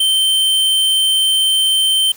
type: tone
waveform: square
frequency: 3108 Hz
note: G7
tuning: 16 cents flat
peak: -12 dBFS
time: 0-2.12 s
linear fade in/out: 5 ms
effects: white hiss -41 dBFS RMS until 2.16 s